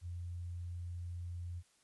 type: tone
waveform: sine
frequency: 87.31 Hz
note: F2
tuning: in tune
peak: -40 dBFS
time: 0.01-1.63 s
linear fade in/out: 50 ms
effects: white hiss -71 dBFS RMS until 1.83 s + resampled to 24000 Hz